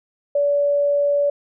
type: tone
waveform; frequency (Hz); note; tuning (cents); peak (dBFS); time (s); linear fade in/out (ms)
sine; 574; D5; -40; -15; 0.35-1.3; 5
effects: none